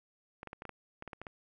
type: clicks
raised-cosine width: 0.5 ms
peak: -28 dBFS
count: 11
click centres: 0.431 / 0.473 / 0.531 / 0.621 / 0.653 / 0.693 / 1.024 / 1.077 / 1.132 / 1.216 / 1.268 s
effects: none